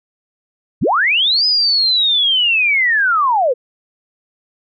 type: linear two-way sweep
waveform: sine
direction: up then down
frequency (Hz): 61.74 to 5050 to 458.5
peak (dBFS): -11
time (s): 0.81-3.54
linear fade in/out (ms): 20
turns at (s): 1.46
effects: none